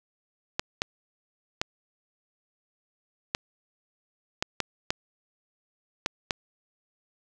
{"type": "clicks", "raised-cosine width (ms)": 0.2, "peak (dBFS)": -8, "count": 9, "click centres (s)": [0.595, 0.819, 1.615, 3.349, 4.425, 4.603, 4.905, 6.061, 6.308], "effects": []}